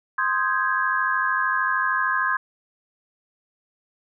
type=chord; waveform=sine; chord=Ab major seventh; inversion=first; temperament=equal; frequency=1046.5 / 1244.5 / 1568 / 1661.2 Hz; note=C6 / Eb6 / G6 / Ab6; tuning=0 / 0 / 0 / 0 cents; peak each=-24 / -28 / -27 / -24 dBFS; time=0.18-2.37 s; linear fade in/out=5 ms; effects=none